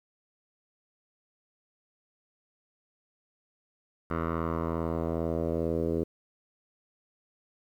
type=tone with low-pass filter sweep; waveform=10% pulse; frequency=82.41 Hz; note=E2; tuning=in tune; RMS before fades=-30 dBFS; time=4.1-6.04 s; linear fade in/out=10 ms; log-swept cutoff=1400 to 430 Hz; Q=2.4; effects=10-bit